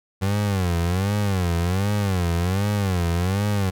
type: tone with vibrato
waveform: 30% pulse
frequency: 93.7 Hz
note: F#2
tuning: 22 cents sharp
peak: -17 dBFS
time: 0.21-3.71 s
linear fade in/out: 20 ms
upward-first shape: sine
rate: 1.3 Hz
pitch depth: 180 cents each way
effects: none